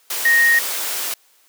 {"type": "tone in noise", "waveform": "sine", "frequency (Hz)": 1864.7, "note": "A#6", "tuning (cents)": 0, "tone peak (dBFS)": -11, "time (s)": [0.25, 0.59], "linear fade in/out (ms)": 5, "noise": "white", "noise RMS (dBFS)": -24, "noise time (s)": [0.1, 1.14], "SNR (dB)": 10, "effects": ["white hiss -56 dBFS RMS until 1.48 s", "high-pass 400 Hz 12 dB/octave"]}